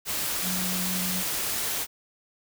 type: tone in noise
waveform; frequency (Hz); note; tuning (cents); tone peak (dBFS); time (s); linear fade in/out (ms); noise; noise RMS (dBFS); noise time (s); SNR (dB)
sine; 183.5; F#3; -14; -31; 0.42-1.24; 50; white; -29; 0.05-1.87; -5
effects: none